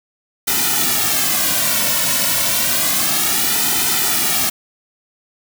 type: noise with flanger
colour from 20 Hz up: white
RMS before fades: -17 dBFS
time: 0.47-4.5 s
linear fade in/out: 10 ms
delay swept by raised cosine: 1.8 to 2.49 ms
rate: 0.3 Hz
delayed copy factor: -0.9
effects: none